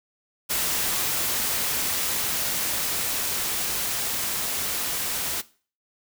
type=noise with level ramp; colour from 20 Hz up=white; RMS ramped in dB=-25 to -28 dBFS; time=0.49-5.42 s; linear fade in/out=20 ms; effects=noise-tail reverb RT60 0.4 s tail -19 dB re dry